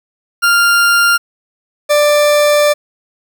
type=tone pair in turn; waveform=40% pulse; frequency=1396.9 / 590.2 Hz; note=F6 / D5; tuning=0 / +8 cents; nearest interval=octave + minor third; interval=1492 cents; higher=first; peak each=-7 dBFS; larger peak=neither; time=0.42-1.18 / 1.89-2.74 s; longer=second; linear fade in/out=20 ms; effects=7-bit